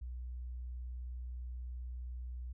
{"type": "tone with vibrato", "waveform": "sine", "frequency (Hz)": 61.5, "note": "B1", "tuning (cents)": -7, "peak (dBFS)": -40, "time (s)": [0.01, 2.53], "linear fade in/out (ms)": 10, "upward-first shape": "sine", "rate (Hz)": 19, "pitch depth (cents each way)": 9, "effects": []}